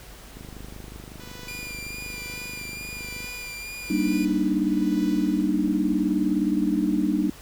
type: click train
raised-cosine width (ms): 3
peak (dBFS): -28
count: 74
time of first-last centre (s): 0.37-3.244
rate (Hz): 25.4
type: tone with tremolo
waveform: 5% pulse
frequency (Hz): 493.9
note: B4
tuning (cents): 0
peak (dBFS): -29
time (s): 1.2-5.5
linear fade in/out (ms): 0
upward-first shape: triangle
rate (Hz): 1.1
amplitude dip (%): 85
type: tone with vibrato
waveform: sawtooth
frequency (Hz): 2404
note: D7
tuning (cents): +40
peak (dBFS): -31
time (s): 1.48-4.25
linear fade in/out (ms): 2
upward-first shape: sine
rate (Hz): 2.3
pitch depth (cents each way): 22
type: chord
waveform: sine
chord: Eb major seventh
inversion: first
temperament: just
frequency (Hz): 194.45 / 233.3 / 291.7 / 311.1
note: G3 / Bb3 / D4 / Eb4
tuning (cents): -14 / +2 / -12 / 0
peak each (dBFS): -26 / -28 / -25 / -25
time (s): 3.9-7.3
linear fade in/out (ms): 5
effects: added 50 Hz sine -46 dBFS peak until 7.41 s + pink hiss -46 dBFS RMS until 7.41 s